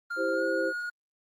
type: tone with pitch glide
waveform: triangle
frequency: 1400 to 1441 Hz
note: F6 to F#6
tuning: +4 to -46 cents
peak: -29 dBFS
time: 0.1-0.9 s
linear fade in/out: 10 ms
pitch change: +50 cents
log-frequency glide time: 0.33-0.43 s
type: chord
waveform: sine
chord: C major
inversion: first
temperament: equal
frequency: 329.6 / 392 / 523.3 Hz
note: E4 / G4 / C5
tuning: 0 / 0 / 0 cents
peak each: -32 / -33 / -28 dBFS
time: 0.16-0.73 s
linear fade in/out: 50 ms
effects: Opus 24 kbps